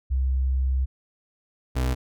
sine / 35% pulse tone pair in turn, 65.41 / 63.58 Hz, C2 / C2, 0 / -49 cents, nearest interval unison, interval 49 cents, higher first, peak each -20 dBFS, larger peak neither, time 0.1-0.86 / 1.75-1.95 s, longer first, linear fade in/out 20 ms, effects none

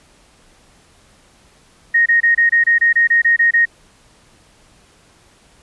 sine tone bursts, 1864.7 Hz, A#6, in tune, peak -9 dBFS, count 12, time 1.94-3.655 s, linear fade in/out 10 ms, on 120 ms, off 25 ms, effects pink hiss -51 dBFS RMS until 5.62 s + resampled to 24000 Hz

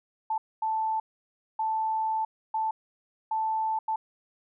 sine tone bursts at uneven times, 880 Hz, A5, in tune, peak -25 dBFS, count 6, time 0.3-0.38 / 0.62-1 / 1.59-2.25 / 2.54-2.71 / 3.31-3.79 / 3.88-3.96 s, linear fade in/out 5 ms, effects none

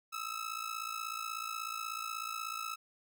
sawtooth ring-modulated tone, 1303 Hz, E6, 20 cents flat, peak -31 dBFS, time 0.12-2.76 s, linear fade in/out 20 ms, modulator 28.2 Hz, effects none

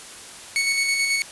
sawtooth tone with tremolo, 2217 Hz, C#7, in tune, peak -15 dBFS, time 0.56-1.22 s, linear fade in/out 0 ms, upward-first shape square, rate 9.2 Hz, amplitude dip 30%, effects white hiss -40 dBFS RMS until 1.31 s + resampled to 24000 Hz

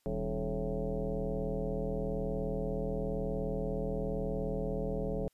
sine tone with frequency modulation, 196 Hz, G3, in tune, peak -31 dBFS, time 0.06-5.28 s, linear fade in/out 0 ms, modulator 117 Hz, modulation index 3.5, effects white hiss -75 dBFS RMS until 5.33 s + resampled to 32000 Hz

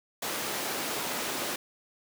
pink high-pass noise, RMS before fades -33 dBFS, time 0.22-1.56 s, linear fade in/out 5 ms, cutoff 290 Hz, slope 12 dB/octave, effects none

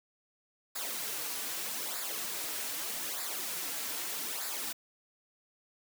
white noise with flanger, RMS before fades -37 dBFS, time 0.75-4.73 s, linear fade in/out 10 ms, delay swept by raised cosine 0.33 to 5.73 ms, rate 0.81 Hz, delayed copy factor -0.65, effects high-pass 200 Hz 12 dB/octave

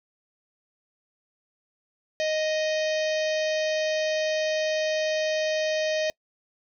harmonic tone, 622.3 Hz, D#5, in tune, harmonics 1 / 3 / 4 / 5 / 6 / 7 / 8 / 9 / 10, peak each -24 / -34 / -36 / -38 / -40 / -41 / -42 / -43 / -44 dBFS, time 2.2-6.1 s, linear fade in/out 0 ms, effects noise-tail reverb RT60 0.1 s tail -26 dB re dry

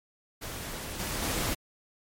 pink noise with level steps, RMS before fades -38 / -33 / -30 dBFS, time 0.41-1.55 s, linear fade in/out 20 ms, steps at 0.99 / 1.22 s, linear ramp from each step 10 ms, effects MP3 64 kbps

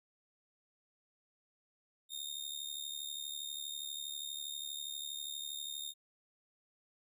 sawtooth tone with amplitude modulation, 3676 Hz, A#7, 25 cents flat, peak -34 dBFS, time 2.09-5.94 s, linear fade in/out 50 ms, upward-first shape sine, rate 72.4 Hz, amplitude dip 75%, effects none

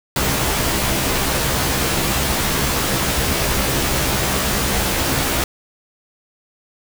pink noise with comb filter, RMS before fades -19 dBFS, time 0.16-5.44 s, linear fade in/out 2 ms, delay 15 ms, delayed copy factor +0.7, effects none

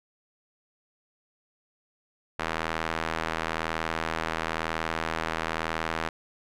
sawtooth tone with band-pass filter, 81 Hz, E2, 30 cents flat, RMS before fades -31 dBFS, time 2.39-6.09 s, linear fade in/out 5 ms, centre 1500 Hz, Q 0.87, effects none

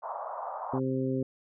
white band-pass noise, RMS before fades -37 dBFS, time 0.02-0.8 s, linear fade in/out 20 ms, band 600 to 1100 Hz, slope 48 dB/octave
harmonic tone, 131.3 Hz, C3, 6 cents sharp, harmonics 1 / 2 / 3 / 4, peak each -33 / -30 / -33 / -37 dBFS, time 0.73-1.23 s, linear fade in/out 5 ms
effects none

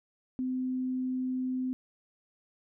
sine tone, 256.3 Hz, C4, 36 cents flat, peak -29 dBFS, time 0.39-1.73 s, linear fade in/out 0 ms, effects none

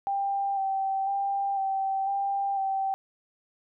sine tone with vibrato, 784 Hz, G5, in tune, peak -25 dBFS, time 0.07-2.94 s, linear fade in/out 0 ms, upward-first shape square, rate 1 Hz, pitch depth 19 cents each way, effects none

